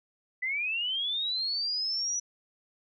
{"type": "linear sweep", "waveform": "sine", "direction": "up", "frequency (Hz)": [1975.5, 5920], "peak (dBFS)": -28, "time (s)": [0.42, 2.2], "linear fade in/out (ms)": 10, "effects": []}